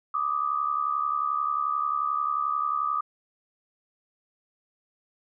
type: tone pair together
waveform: sine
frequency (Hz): 1177 / 1248.3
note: D6 / D#6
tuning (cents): +3 / +5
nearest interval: minor second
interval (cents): 102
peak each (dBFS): -27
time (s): 0.14-3.01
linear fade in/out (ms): 5
effects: none

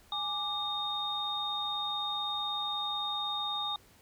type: tone cluster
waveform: sine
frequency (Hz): 829 / 1180 / 3692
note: G#5 / D6 / A#7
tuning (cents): -3 / +8 / -17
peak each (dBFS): -38 / -39 / -33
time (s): 0.12-3.76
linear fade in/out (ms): 2
effects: pink hiss -61 dBFS RMS until 4.01 s

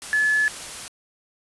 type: tone in noise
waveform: sine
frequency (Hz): 1718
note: A6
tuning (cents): -42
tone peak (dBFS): -17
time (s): 0.13-0.48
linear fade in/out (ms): 0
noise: white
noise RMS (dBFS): -35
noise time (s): 0.02-0.88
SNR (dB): +15
effects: resampled to 24000 Hz

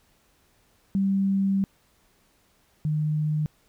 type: tone pair in turn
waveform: sine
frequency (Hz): 195 / 152.55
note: G3 / D#3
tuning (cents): -9 / -34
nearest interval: major third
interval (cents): 425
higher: first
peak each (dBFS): -20 / -22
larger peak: first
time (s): 0.95-1.64 / 2.85-3.46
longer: first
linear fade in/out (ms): 0
effects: pink hiss -64 dBFS RMS until 3.68 s

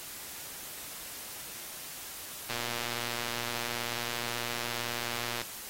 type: click train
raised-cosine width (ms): 0.2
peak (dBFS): -17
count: 348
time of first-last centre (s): 2.5-5.416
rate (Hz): 119
effects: white hiss -43 dBFS RMS until 5.69 s + AAC 48 kbps

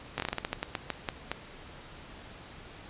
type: slowing click train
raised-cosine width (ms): 0.3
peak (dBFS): -14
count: 14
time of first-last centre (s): 0.18-1.316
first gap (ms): 19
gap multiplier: 1.23
effects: pink hiss -48 dBFS RMS until 2.89 s + resampled to 8000 Hz

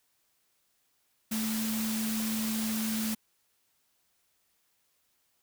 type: tone in noise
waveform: sine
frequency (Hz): 220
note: A3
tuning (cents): 0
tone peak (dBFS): -30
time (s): 1.31-3.15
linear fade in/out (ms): 10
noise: white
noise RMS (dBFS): -36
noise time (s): 1.31-3.15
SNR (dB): +3
effects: white hiss -73 dBFS RMS until 5.42 s

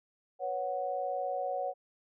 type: chord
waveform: sine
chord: B suspended second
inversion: none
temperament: equal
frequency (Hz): 493.9 / 554.4 / 740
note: B4 / C#5 / F#5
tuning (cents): 0 / 0 / 0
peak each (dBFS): -40 / -35 / -34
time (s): 0.39-1.74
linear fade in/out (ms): 50
effects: none

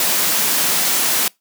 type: high-pass noise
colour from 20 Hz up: white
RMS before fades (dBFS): -17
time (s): 0-1.28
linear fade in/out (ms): 2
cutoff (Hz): 140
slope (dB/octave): 96
effects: noise-tail reverb RT60 0.2 s tail -25 dB re dry

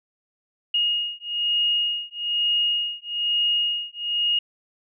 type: beating tone pair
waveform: sine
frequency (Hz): 2863 / 2864.1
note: F7 / F7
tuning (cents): +42 / +43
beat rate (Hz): 1.1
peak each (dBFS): -24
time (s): 0.74-4.39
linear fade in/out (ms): 5
effects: none

